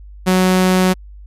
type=tone; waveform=sawtooth; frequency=185 Hz; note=F#3; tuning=in tune; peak=-7 dBFS; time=0.26-0.94 s; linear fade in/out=20 ms; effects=added 50 Hz sine -34 dBFS peak until 1.26 s + resampled to 32000 Hz